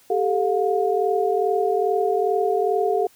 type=tone cluster; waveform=sine; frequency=394.1 / 436.5 / 714 Hz; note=G4 / A4 / F5; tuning=+9 / -14 / +38 cents; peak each=-22 / -22 / -23 dBFS; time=0.1-3.07 s; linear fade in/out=5 ms; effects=white hiss -55 dBFS RMS until 3.15 s